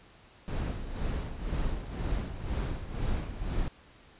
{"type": "noise with tremolo", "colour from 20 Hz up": "brown", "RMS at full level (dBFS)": -30, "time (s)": [0.48, 3.68], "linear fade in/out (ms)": 0, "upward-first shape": "sine", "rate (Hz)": 2, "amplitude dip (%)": 65, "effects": ["pink hiss -57 dBFS RMS until 4.19 s", "resampled to 8000 Hz"]}